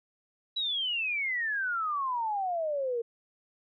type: exponential sweep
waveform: sine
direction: down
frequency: 3951 to 455.4 Hz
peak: -28 dBFS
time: 0.56-3.02 s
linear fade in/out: 10 ms
effects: none